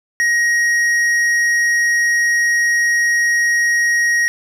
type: tone with tanh clipping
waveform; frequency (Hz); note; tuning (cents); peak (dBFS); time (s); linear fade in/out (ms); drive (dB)
sine; 1885; A#6; +19; -14; 0.2-4.28; 0; 10
effects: none